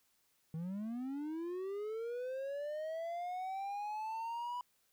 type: linear sweep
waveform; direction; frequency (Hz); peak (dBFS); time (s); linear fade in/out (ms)
triangle; up; 155.56 to 987.8; -36; 0.54-4.61; 2
effects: white hiss -75 dBFS RMS until 4.92 s